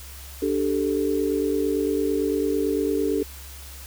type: chord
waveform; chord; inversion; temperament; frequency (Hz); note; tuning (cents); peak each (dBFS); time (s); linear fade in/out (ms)
sine; D suspended fourth; none; just; 293.7 / 391.6 / 440.5; D4 / G4 / A4; 0 / -2 / +2; -25; 0.42-3.23; 5
effects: added 68 Hz sine -40 dBFS peak until 3.86 s + white hiss -43 dBFS RMS until 3.86 s